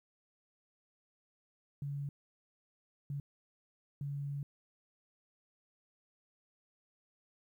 sine tone bursts at uneven times, 141.8 Hz, C#3, 40 cents sharp, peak -36 dBFS, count 3, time 1.82-2.09 / 3.1-3.2 / 4.01-4.43 s, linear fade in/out 2 ms, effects 12-bit

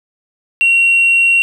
triangle tone with tanh clipping, 2741 Hz, F7, 33 cents flat, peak -8 dBFS, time 0.61-1.42 s, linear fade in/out 0 ms, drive 5 dB, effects none

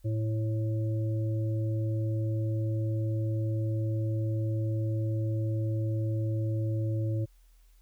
harmonic tone, 110 Hz, A2, in tune, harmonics 1 / 3 / 5, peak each -27 / -37 / -41 dBFS, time 0.04-7.26 s, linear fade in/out 20 ms, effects added 41 Hz sine -56 dBFS peak until 7.81 s + white hiss -70 dBFS RMS until 7.81 s

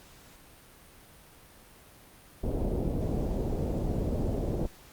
pink low-pass noise, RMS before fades -30 dBFS, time 2.43-4.67 s, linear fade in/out 10 ms, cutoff 600 Hz, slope 24 dB/octave, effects pink hiss -54 dBFS RMS until 4.92 s + Opus 48 kbps

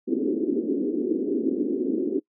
pink band-pass noise, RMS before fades -25 dBFS, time 0.07-2.2 s, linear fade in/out 20 ms, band 250 to 400 Hz, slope 48 dB/octave, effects noise-tail reverb RT60 0.1 s tail -24 dB re dry

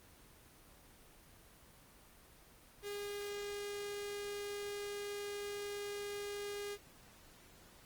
sawtooth tone with notch filter, 408.1 Hz, G#4, 30 cents flat, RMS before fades -43 dBFS, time 2.82-6.78 s, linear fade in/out 50 ms, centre 940 Hz, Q 1, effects pink hiss -61 dBFS RMS until 7.85 s + Opus 24 kbps

